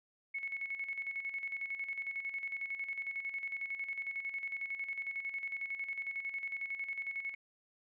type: tone with tremolo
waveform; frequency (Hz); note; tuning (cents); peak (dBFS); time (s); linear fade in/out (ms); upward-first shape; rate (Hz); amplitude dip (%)
sine; 2200; C#7; -14; -35; 0.34-7.35; 10; square; 11; 60
effects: none